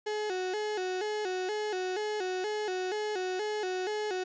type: tone with vibrato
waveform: 35% pulse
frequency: 395.7 Hz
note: G4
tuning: 16 cents sharp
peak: -29 dBFS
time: 0.06-4.24 s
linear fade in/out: 10 ms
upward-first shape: square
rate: 2.1 Hz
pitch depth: 120 cents each way
effects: resampled to 16000 Hz